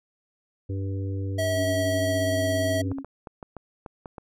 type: harmonic tone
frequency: 97.2 Hz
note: G2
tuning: 14 cents flat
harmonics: 1 / 3 / 4 / 5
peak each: -27 / -36 / -41 / -41 dBFS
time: 0.69-2.93 s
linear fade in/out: 10 ms
type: tone with vibrato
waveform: square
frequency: 645 Hz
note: E5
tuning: 38 cents flat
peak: -25 dBFS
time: 1.38-2.82 s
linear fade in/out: 10 ms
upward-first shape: sine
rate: 17 Hz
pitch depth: 9 cents each way
type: tone with pitch glide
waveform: sine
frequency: 280.8 to 272.6 Hz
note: C#4 to C#4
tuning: +22 to -29 cents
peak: -30 dBFS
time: 1.52-3.04 s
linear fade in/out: 50 ms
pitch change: -51 cents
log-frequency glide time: 1.77-2.41 s
type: clicks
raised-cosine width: 1 ms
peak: -24 dBFS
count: 9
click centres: 2.916 / 2.985 / 3.046 / 3.272 / 3.428 / 3.567 / 3.862 / 4.058 / 4.182 s
effects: resampled to 32000 Hz